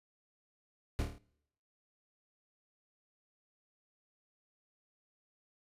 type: noise with echo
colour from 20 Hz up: brown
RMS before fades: -32 dBFS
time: 0.99-1.02 s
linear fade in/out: 0 ms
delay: 27 ms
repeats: 6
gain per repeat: -4 dB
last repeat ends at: 1.182 s
effects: noise-tail reverb RT60 0.8 s tail -25 dB re dry + resampled to 32000 Hz